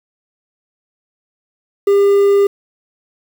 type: tone with quantisation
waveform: triangle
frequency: 401 Hz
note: G4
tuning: 39 cents sharp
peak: -6 dBFS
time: 1.87-2.47 s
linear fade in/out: 5 ms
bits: 6
effects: none